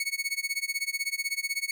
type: tone with tremolo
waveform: sawtooth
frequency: 2215 Hz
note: C#7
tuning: 2 cents flat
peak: -22 dBFS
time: 0-1.71 s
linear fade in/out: 2 ms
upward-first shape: sine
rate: 16 Hz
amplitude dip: 95%
effects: none